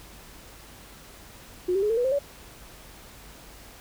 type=tone with pitch steps; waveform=sine; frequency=361.3 / 389.5 / 419.8 / 452.6 / 487.9 / 525.9 / 566.9 Hz; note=F#4 / G4 / G#4 / A4 / B4 / C5 / C#5; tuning=-41 / -11 / +19 / +49 / -21 / +9 / +39 cents; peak=-21 dBFS; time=1.68-2.191 s; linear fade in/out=10 ms; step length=73 ms; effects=added 50 Hz sine -53 dBFS peak until 3.8 s + pink hiss -48 dBFS RMS until 3.8 s